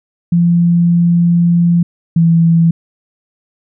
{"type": "tone pair in turn", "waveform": "sine", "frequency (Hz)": [171.8, 166.33], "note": ["F3", "E3"], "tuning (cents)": [-28, 16], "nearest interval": "minor second", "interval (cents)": 56, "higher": "first", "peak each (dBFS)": [-7, -6], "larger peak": "second", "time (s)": [[0.32, 1.83], [2.16, 2.71]], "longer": "first", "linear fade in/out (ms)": 5, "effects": []}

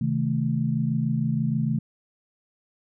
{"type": "chord", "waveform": "sine", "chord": "A diminished", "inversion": "first", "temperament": "just", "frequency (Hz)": [132, 158.4, 220], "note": ["C3", "Eb3", "A3"], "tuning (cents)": [16, 31, 0], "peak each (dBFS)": -26, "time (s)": [0.01, 1.79], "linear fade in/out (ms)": 5, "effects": []}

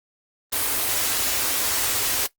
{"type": "band-stop noise", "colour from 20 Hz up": "white", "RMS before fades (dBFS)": -23, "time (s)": [0.52, 2.27], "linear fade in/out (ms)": 10, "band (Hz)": [130, 230], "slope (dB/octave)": 96, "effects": ["noise-tail reverb RT60 0.1 s tail -18 dB re dry", "Opus 24 kbps"]}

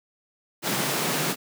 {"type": "high-pass noise", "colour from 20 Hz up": "pink", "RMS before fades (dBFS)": -26, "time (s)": [0.62, 1.36], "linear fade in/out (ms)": 50, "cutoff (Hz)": 130, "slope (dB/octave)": 96, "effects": []}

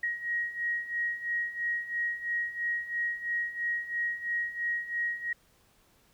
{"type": "beating tone pair", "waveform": "sine", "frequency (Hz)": [1889, 1892], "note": ["A#6", "A#6"], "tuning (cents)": [22, 25], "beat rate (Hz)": 3, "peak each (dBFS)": [-35, -31], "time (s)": [0.03, 5.33], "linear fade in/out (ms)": 5, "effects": ["pink hiss -65 dBFS RMS until 6.13 s"]}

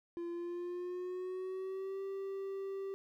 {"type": "tone with pitch glide", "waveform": "triangle", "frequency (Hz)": [343.2, 389.7], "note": ["F4", "G4"], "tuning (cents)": [-30, -10], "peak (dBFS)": -36, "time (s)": [0.17, 2.94], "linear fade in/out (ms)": 0, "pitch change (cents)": 220, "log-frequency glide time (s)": [0.31, 2.02], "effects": ["13-bit"]}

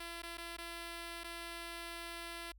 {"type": "tone with dropouts", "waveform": "5% pulse", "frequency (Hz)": 338.7, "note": "E4", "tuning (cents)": 47, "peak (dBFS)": -32, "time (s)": [0, 2.52], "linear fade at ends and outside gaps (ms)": 5, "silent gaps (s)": [[0.221, 0.232], [0.373, 0.38], [0.568, 0.583], [1.236, 1.242]], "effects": ["added 50 Hz sine -57 dBFS peak until 2.58 s"]}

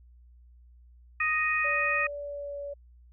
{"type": "harmonic tone", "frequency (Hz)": 622.3, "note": "D#5", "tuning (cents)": 0, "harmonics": [2, 3, 4], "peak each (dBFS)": [-31, -28, -28], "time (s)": [1.2, 2.07], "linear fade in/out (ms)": 5}
{"type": "tone with pitch glide", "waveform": "sine", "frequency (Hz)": [577, 569.7], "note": ["D5", "C#5"], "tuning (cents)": [-31, 47], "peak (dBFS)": -34, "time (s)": [1.64, 2.74], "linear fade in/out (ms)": 10, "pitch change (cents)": -22, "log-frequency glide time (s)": [2.18, 2.58]}
{"effects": ["added 60 Hz sine -52 dBFS peak until 3.12 s"]}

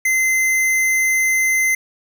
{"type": "tone", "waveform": "square", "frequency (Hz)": 2066, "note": "C7", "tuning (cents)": -22, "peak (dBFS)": -15, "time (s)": [0.05, 1.75], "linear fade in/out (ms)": 5, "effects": []}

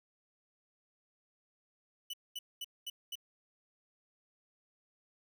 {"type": "tone bursts", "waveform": "40% pulse", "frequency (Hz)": 2971, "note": "F#7", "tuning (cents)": 6, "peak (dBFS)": -38, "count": 5, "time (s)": [2.1, 3.155], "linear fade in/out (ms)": 5, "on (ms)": 35, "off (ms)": 220, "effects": []}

